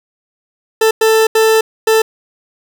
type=tone bursts at uneven times; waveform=40% pulse; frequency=442.4 Hz; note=A4; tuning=9 cents sharp; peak=-7 dBFS; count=4; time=0.81-0.91 / 1.01-1.27 / 1.35-1.61 / 1.87-2.02 s; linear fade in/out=5 ms; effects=none